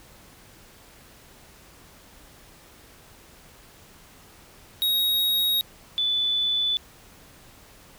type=tone pair in turn; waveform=square / sine; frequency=3779 / 3484 Hz; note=A#7 / A7; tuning=+23 / -18 cents; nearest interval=minor second; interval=141 cents; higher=first; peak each=-21 dBFS; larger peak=neither; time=4.82-5.61 / 5.98-6.77 s; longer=neither; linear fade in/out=0 ms; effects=pink hiss -51 dBFS RMS until 7.98 s